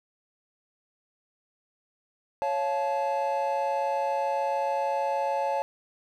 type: chord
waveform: triangle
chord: Db augmented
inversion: none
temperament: just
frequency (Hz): 554.4 / 693 / 866.2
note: Db5 / F5 / A5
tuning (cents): 0 / -14 / -27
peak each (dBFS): -27 / -31 / -26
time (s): 2.42-5.62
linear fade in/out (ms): 0
effects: none